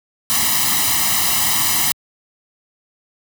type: noise with comb filter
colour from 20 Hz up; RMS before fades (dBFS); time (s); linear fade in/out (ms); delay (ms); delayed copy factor
white; -17; 0.3-1.92; 0; 1; +1
effects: high-pass 80 Hz 12 dB/octave